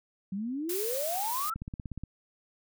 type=exponential sweep; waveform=sine; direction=up; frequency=185.4 to 1371 Hz; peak=-31 dBFS; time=0.32-1.54 s; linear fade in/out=5 ms
type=noise; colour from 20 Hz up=blue; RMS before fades=-35 dBFS; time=0.69-1.5 s; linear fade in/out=5 ms
type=click train; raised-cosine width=5 ms; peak=-25 dBFS; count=9; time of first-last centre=1.56-2.036 s; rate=16.8 Hz
effects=none